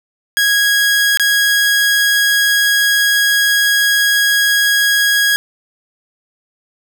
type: tone with dropouts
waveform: sawtooth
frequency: 1651 Hz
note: G#6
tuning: 11 cents flat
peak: -7 dBFS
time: 0.37-5.36 s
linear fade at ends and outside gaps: 0 ms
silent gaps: 1.173-1.197 s
effects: none